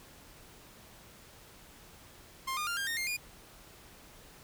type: tone with pitch steps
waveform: sawtooth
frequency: 1058 / 1215.3 / 1396 / 1603.6 / 1842.1 / 2116 / 2431 Hz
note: C6 / D#6 / F6 / G6 / A#6 / C7 / D#7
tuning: +19 / -41 / -1 / +39 / -21 / +19 / -41 cents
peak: -29 dBFS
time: 2.47-3.17 s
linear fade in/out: 10 ms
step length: 100 ms
effects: pink hiss -55 dBFS RMS until 4.43 s